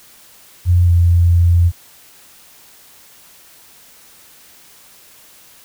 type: tone with pitch glide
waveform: sine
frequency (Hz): 88.2 to 86.24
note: F2 to F2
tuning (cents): +18 to -21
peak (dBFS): -8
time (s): 0.65-1.72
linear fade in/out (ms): 50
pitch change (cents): -39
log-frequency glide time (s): 0.85-0.9
effects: white hiss -45 dBFS RMS until 5.64 s